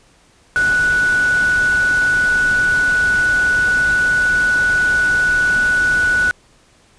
sine tone in noise, 1477 Hz, F#6, 3 cents flat, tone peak -12 dBFS, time 0.56-6.31 s, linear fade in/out 0 ms, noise pink, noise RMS -28 dBFS, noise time 0.56-6.31 s, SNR +13 dB, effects pink hiss -52 dBFS RMS until 6.98 s + resampled to 22050 Hz

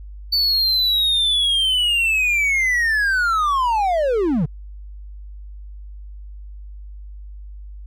triangle linear sweep, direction down, 4534 to 131 Hz, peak -14 dBFS, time 0.32-4.46 s, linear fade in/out 10 ms, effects added 50 Hz sine -33 dBFS peak until 7.86 s

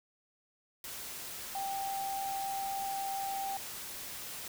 sine tone in noise, 784 Hz, G5, in tune, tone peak -34 dBFS, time 1.55-3.57 s, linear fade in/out 2 ms, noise white, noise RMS -43 dBFS, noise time 0.84-4.48 s, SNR +6 dB, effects none

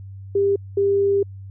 sine tone pair in turn, 398.2 / 398.2 Hz, G4 / G4, +27 / +27 cents, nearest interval unison, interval 0 cents, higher neither, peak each -15 dBFS, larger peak neither, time 0.35-0.56 / 0.77-1.23 s, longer second, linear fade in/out 5 ms, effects added 97 Hz sine -34 dBFS peak until 1.5 s

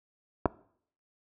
clicks, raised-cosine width 1 ms, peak -8 / -15 dBFS, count 2, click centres 0.457 / 0.46 s, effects noise-tail reverb RT60 0.6 s tail -21 dB re dry + high-pass 60 Hz 12 dB/octave

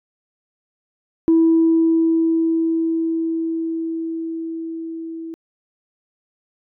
sine tone with level ramp, 327.3 Hz, E4, 12 cents flat, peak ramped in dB -9 to -28 dBFS, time 1.28-5.34 s, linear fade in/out 0 ms, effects tanh soft clip ceiling -7 dBFS

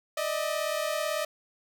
sawtooth tone pair together, 598 / 636 Hz, D5 / D#5, +31 / +38 cents, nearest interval minor second, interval 107 cents, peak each -27 dBFS, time 0.17-1.25 s, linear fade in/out 5 ms, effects none

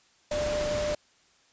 sine tone in noise, 596 Hz, D5, 25 cents sharp, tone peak -27 dBFS, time 0.31-0.95 s, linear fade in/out 5 ms, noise pink, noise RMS -34 dBFS, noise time 0.31-0.95 s, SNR +4 dB, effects white hiss -63 dBFS RMS until 1.52 s + resampled to 16000 Hz

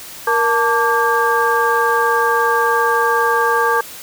sine tone cluster, 468.6 / 888 / 1163 / 1608 Hz, A#4 / A5 / D6 / G6, +9 / +16 / -17 / +44 cents, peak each -18 dBFS, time 0.27-3.81 s, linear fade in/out 5 ms, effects white hiss -34 dBFS RMS until 4.02 s

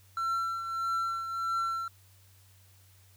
triangle tone with tremolo, 1351 Hz, E6, 42 cents sharp, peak -25 dBFS, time 0.17-1.88 s, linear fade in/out 2 ms, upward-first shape triangle, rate 1.6 Hz, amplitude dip 60%, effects added 95 Hz sine -58 dBFS peak until 3.16 s + white hiss -63 dBFS RMS until 3.16 s

